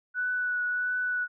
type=tone with vibrato; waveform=sine; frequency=1480 Hz; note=F#6; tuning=in tune; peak=-26 dBFS; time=0.14-1.28 s; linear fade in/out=50 ms; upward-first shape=triangle; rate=1.5 Hz; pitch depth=17 cents each way; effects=none